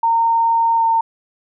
sine tone with pitch glide, 918 to 910.1 Hz, A#5 to A#5, -27 to -42 cents, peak -12 dBFS, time 0.03-1.01 s, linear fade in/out 5 ms, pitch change -15 cents, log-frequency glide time 0.75-0.84 s, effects none

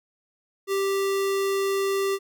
square tone, 392 Hz, G4, in tune, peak -23 dBFS, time 0.67-2.19 s, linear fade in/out 50 ms, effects none

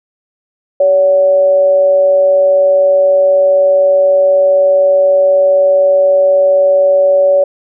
sine tone with amplitude modulation, 567 Hz, C#5, 39 cents sharp, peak -4 dBFS, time 0.8-7.44 s, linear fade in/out 5 ms, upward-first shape sine, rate 179 Hz, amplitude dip 35%, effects none

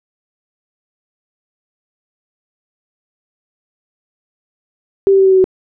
sine tone with pitch steps, 392 / 388.4 / 384.8 / 381.3 / 377.8 / 374.3 Hz, G4 / G4 / G4 / G4 / F#4 / F#4, 0 / -16 / -32 / -48 / +36 / +20 cents, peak -6 dBFS, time 5.07-5.442 s, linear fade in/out 0 ms, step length 62 ms, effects none

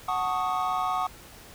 triangle chord, D# half-diminished seventh, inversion first, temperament equal, 740 / 880 / 1108.7 / 1244.5 Hz, F#5 / A5 / C#6 / D#6, 0 / 0 / 0 / 0 cents, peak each -27 / -33 / -28 / -29 dBFS, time 0.08-1.07 s, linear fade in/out 5 ms, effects pink hiss -48 dBFS RMS until 1.54 s

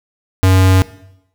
square tone, 94 Hz, F#2, 28 cents sharp, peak -8 dBFS, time 0.43-0.82 s, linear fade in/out 0 ms, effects noise-tail reverb RT60 0.8 s tail -18 dB re dry

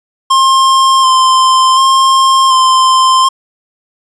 square tone with vibrato, 1053 Hz, C6, 11 cents sharp, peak -6 dBFS, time 0.3-3.29 s, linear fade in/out 10 ms, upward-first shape square, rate 0.68 Hz, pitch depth 17 cents each way, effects resampled to 22050 Hz

